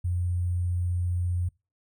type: tone with sample-and-hold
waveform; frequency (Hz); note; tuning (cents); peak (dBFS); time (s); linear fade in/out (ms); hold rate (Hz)
sine; 88.5; F2; +23; -24; 0.04-1.49; 10; 8820
effects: noise-tail reverb RT60 0.3 s tail -26 dB re dry